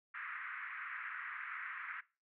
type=band-pass noise; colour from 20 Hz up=white; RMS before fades=-45 dBFS; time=0.14-2.01 s; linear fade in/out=10 ms; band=1200 to 2100 Hz; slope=48 dB/octave; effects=noise-tail reverb RT60 0.3 s tail -19 dB re dry